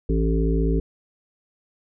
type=harmonic tone; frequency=55 Hz; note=A1; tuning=in tune; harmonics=1 / 3 / 5 / 7 / 8; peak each=-20 / -25 / -27 / -28 / -29 dBFS; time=0.09-0.8 s; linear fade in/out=5 ms; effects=none